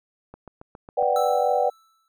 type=click train; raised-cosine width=1 ms; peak=-27 dBFS; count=6; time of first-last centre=0.34-1.026 s; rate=7.29 Hz
type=chord; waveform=sine; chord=G major seventh; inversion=first; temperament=equal; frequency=493.9 / 587.3 / 740 / 784 Hz; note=B4 / D5 / F#5 / G5; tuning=0 / 0 / 0 / 0 cents; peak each=-24 dBFS; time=0.97-1.7 s; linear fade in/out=10 ms
type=tone with exponential decay; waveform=square; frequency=1318.5 Hz; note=E6; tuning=in tune; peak=-29 dBFS; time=1.16-2.08 s; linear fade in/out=1 ms; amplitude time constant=200 ms
effects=none